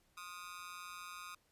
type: tone with amplitude modulation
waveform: sawtooth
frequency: 1241 Hz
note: D#6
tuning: 5 cents flat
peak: -39 dBFS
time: 0.17-1.35 s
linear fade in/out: 5 ms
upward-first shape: sine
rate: 179 Hz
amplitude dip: 100%
effects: pink hiss -74 dBFS RMS until 1.51 s + resampled to 32000 Hz